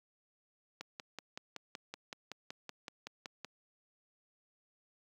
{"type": "click train", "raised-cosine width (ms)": 0.2, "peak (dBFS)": -25, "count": 15, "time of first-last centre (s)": [0.81, 3.447], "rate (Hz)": 5.31, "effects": ["high-pass 150 Hz 12 dB/octave", "11-bit"]}